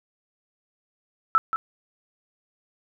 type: tone with echo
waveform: sine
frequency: 1319 Hz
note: E6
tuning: 1 cent sharp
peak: -14 dBFS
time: 1.35-1.38 s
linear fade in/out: 0 ms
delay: 180 ms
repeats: 1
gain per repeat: -8 dB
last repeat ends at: 1.56 s
effects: none

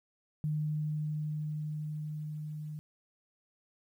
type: tone with level ramp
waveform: sine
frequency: 152.1 Hz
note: D#3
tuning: 39 cents flat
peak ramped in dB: -29 to -38 dBFS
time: 0.44-2.79 s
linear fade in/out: 0 ms
effects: 11-bit

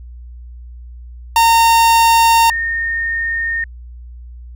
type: tone pair in turn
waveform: 45% pulse / sine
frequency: 917 / 1834 Hz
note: A#5 / A#6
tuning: -29 / -29 cents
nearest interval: octave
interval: 1200 cents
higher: second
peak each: -8 / -16 dBFS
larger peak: first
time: 1.36-2.5 / 2.5-3.64 s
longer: neither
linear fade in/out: 2 ms
effects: added 60 Hz sine -31 dBFS peak until 4.55 s

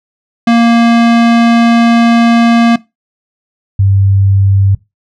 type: tone pair in turn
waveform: square / sine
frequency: 233.1 / 98.01 Hz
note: A#3 / G2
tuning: 0 / 0 cents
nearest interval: octave + minor third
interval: 1500 cents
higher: first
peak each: -5 dBFS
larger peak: neither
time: 0.47-2.76 / 3.79-4.75 s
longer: first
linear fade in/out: 5 ms
effects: noise-tail reverb RT60 0.2 s tail -19 dB re dry + low-pass 4000 Hz 12 dB/octave

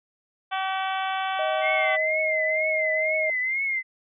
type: harmonic tone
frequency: 381.9 Hz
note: G4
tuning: 45 cents flat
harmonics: 2 / 3 / 4 / 5 / 6 / 7 / 8 / 9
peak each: -27 / -32 / -33 / -39 / -37 / -40 / -39 / -39 dBFS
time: 0.51-1.97 s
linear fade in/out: 20 ms
type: tone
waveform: sine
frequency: 628 Hz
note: D#5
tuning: 16 cents sharp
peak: -25 dBFS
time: 1.39-3.3 s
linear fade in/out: 2 ms
type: tone with vibrato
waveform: sine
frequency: 2096 Hz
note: C7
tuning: 2 cents sharp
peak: -23 dBFS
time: 1.61-3.83 s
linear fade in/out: 50 ms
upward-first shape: triangle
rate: 2.1 Hz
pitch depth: 95 cents each way
effects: none

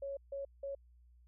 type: tone bursts at uneven times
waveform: sine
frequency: 554.4 Hz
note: C#5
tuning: in tune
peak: -38 dBFS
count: 3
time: 0.02-0.17 / 0.32-0.45 / 0.63-0.75 s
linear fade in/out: 5 ms
effects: added 60 Hz sine -60 dBFS peak until 1.27 s

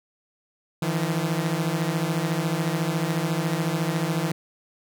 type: beating tone pair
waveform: sawtooth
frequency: 156.4 / 170.4 Hz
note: D#3 / F3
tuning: +9 / -42 cents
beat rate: 14 Hz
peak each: -22 dBFS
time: 0.82-4.32 s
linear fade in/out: 5 ms
effects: none

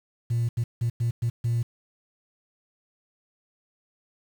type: tone bursts at uneven times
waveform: sine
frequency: 117.5 Hz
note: A#2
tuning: 14 cents sharp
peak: -20 dBFS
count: 6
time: 0.3-0.49 / 0.57-0.64 / 0.81-0.9 / 1-1.11 / 1.22-1.3 / 1.44-1.63 s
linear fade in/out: 10 ms
effects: tanh soft clip ceiling -20 dBFS + 8-bit

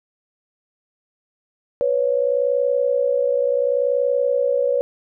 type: tone pair together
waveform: sine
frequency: 495.3 / 556 Hz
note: B4 / C#5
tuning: +5 / +5 cents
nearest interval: major second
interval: 200 cents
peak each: -19 dBFS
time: 1.81-4.81 s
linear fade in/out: 0 ms
effects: none

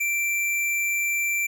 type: tone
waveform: square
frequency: 2349 Hz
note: D7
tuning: in tune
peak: -23 dBFS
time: 0-1.47 s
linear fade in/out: 10 ms
effects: none

